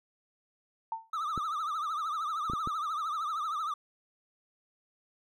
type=tone with exponential decay; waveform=sine; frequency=900 Hz; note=A5; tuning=39 cents sharp; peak=-28 dBFS; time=0.92-1.1 s; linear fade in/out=2 ms; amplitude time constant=37 ms
type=tone with vibrato; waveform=triangle; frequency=1244.5 Hz; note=D#6; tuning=in tune; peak=-29 dBFS; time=1.13-3.74 s; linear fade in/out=5 ms; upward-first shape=triangle; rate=13 Hz; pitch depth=140 cents each way
type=clicks; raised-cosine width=3 ms; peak=-24 dBFS; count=4; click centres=1.377 / 2.499 / 2.535 / 2.674 s
effects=none